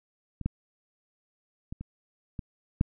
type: clicks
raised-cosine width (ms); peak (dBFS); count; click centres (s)
5; -24 / -14 / -24 / -25 / -22 / -10; 6; 0.413 / 0.46 / 1.725 / 1.81 / 2.392 / 2.811
effects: none